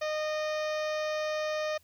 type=harmonic tone; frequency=614 Hz; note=D#5; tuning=23 cents flat; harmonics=1 / 2 / 3 / 4 / 5 / 6 / 7 / 8 / 9 / 10; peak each=-30 / -39 / -40 / -43 / -49 / -48 / -51 / -51 / -49 / -51 dBFS; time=0.01-1.78 s; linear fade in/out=10 ms; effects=added 84 Hz sine -66 dBFS peak until 1.83 s + white hiss -66 dBFS RMS until 1.83 s